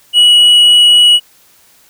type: tone with hard clipping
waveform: triangle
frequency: 2924 Hz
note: F#7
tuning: 21 cents flat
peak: -4 dBFS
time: 0.13-1.2 s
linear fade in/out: 50 ms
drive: 6 dB
effects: white hiss -47 dBFS RMS until 1.89 s